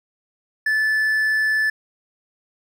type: tone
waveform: triangle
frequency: 1744 Hz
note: A6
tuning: 16 cents flat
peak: -15 dBFS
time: 0.66-1.7 s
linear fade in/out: 5 ms
effects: none